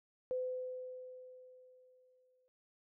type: tone with exponential decay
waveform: sine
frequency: 508 Hz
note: B4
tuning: 49 cents sharp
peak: -33 dBFS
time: 0.31-2.48 s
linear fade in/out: 0 ms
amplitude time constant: 470 ms
effects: none